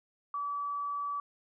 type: tone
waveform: sine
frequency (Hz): 1149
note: D6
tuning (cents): -38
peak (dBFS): -32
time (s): 0.34-1.2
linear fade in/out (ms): 2
effects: none